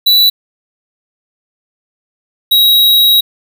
square tone pair in turn, 3951 / 3832 Hz, B7 / A#7, 0 / +47 cents, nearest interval minor second, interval 53 cents, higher first, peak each -6 dBFS, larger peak neither, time 0.06-0.3 / 2.51-3.21 s, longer second, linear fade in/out 10 ms, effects none

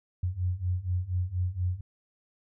sine beating tone pair, 88.2 / 92.4 Hz, F2 / F#2, +18 / -2 cents, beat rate 4.2 Hz, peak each -31 / -29 dBFS, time 0.23-1.81 s, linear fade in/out 5 ms, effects none

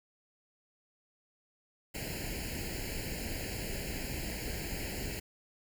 pink noise with comb filter, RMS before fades -38 dBFS, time 1.94-5.2 s, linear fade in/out 10 ms, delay 0.42 ms, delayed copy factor +1, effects none

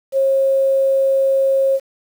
sine tone with quantisation, 540 Hz, C#5, 45 cents flat, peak -12 dBFS, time 0.12-1.8 s, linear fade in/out 50 ms, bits 7, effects none

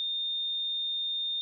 sine tone, 3641 Hz, A#7, 41 cents flat, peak -29 dBFS, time 0-1.41 s, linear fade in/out 0 ms, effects none

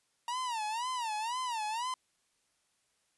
45% pulse tone with vibrato, 932.3 Hz, A#5, in tune, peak -33 dBFS, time 0.28-1.94 s, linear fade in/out 2 ms, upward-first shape sine, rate 2 Hz, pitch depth 170 cents each way, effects white hiss -75 dBFS RMS until 3.17 s + resampled to 24000 Hz

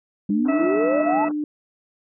sine exponential sweep, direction up, 194.9 to 908 Hz, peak -19 dBFS, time 0.29-1.25 s, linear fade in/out 5 ms
sine tone, 298.7 Hz, D4, 29 cents sharp, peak -22 dBFS, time 0.3-1.44 s, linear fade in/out 2 ms
pink band-pass noise, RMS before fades -36 dBFS, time 0.45-1.32 s, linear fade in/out 5 ms, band 170 to 1500 Hz, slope 96 dB/octave
harmonic tone, 651 Hz, E5, 22 cents flat, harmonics 1 / 2 / 3 / 4, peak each -24 / -30 / -34 / -36 dBFS, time 0.48-1.29 s, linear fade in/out 10 ms
effects none

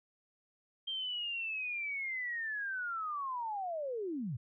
sine linear sweep, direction down, 3181 to 103.83 Hz, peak -35 dBFS, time 0.87-4.37 s, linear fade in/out 10 ms, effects none

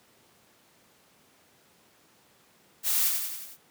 blue noise with echo, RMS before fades -26 dBFS, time 2.83-3.12 s, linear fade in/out 50 ms, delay 91 ms, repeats 5, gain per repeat -4 dB, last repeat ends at 3.575 s, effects pink hiss -61 dBFS RMS until 3.7 s + high-pass 150 Hz 12 dB/octave

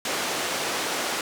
pink band-pass noise, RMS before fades -28 dBFS, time 0.05-1.21 s, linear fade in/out 2 ms, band 370 to 9000 Hz, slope 12 dB/octave, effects none

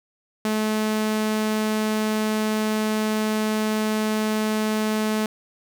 sawtooth tone, 215.8 Hz, A3, 33 cents flat, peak -17 dBFS, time 0.45-5.26 s, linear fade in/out 2 ms, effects none

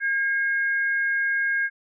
sine tone pair together, 1620 / 2158 Hz, G#6 / C#7, -43 / -47 cents, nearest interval perfect fourth, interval 496 cents, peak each -21 / -31 dBFS, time 0-1.7 s, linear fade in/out 50 ms, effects none

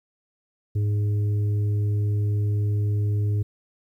harmonic tone, 103.83 Hz, G#2, in tune, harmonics 1 / 3 / 4, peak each -20 / -39 / -39 dBFS, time 0.75-3.43 s, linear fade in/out 10 ms, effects 10-bit

